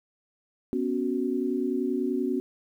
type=chord; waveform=sine; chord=B suspended second; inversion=none; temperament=equal; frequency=246.9 / 277.2 / 370 Hz; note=B3 / C#4 / F#4; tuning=0 / 0 / 0 cents; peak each=-29 dBFS; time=0.73-2.4 s; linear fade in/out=0 ms; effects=10-bit